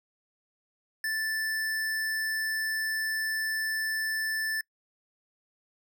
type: tone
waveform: square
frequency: 1760 Hz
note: A6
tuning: in tune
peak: -29 dBFS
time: 1.04-4.61 s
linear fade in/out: 2 ms
effects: noise-tail reverb RT60 0.1 s tail -26 dB re dry